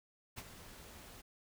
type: noise with ADSR envelope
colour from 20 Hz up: pink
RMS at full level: -44 dBFS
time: 0.36-1.22 s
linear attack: 23 ms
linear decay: 39 ms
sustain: -10 dB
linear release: 16 ms
effects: none